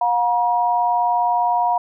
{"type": "tone pair together", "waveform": "sine", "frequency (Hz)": [715.4, 955], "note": ["F5", "A#5"], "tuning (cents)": [41, 42], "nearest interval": "perfect fourth", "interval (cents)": 501, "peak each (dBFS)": -18, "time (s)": [0.01, 1.78], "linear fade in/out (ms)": 5, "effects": []}